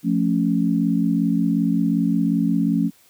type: chord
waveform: sine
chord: F augmented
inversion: none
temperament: equal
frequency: 174.61 / 220 / 277.2 Hz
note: F3 / A3 / C#4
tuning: 0 / 0 / 0 cents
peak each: -21 dBFS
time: 0.03-2.91 s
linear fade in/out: 50 ms
effects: white hiss -55 dBFS RMS until 3.09 s